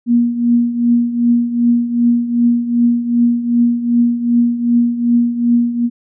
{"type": "tone with tremolo", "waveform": "sine", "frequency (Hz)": 238, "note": "A#3", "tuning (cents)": 36, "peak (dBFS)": -7, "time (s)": [0.06, 5.9], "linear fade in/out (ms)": 50, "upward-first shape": "triangle", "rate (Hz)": 2.6, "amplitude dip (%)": 75, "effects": []}